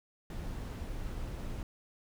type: noise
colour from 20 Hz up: brown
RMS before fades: -39 dBFS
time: 0.3-1.63 s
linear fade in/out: 2 ms
effects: none